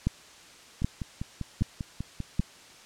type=two click trains; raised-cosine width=5 ms; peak=-12 / -20 dBFS; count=4 / 9; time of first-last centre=0.07-2.396 / 0.82-2.401 s; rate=1.29 / 5.06 Hz; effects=white hiss -51 dBFS RMS until 2.85 s + low-pass 7000 Hz 12 dB/octave